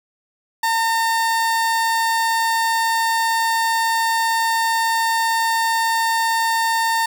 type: tone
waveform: 30% pulse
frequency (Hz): 909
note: A#5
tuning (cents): -44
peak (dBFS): -14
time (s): 0.63-7.06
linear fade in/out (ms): 5
effects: none